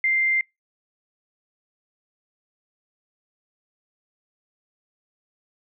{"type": "tone", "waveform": "sine", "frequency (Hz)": 2093, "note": "C7", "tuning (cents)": 0, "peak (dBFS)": -18, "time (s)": [0.04, 0.41], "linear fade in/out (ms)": 2, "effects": ["noise-tail reverb RT60 0.2 s tail -26 dB re dry"]}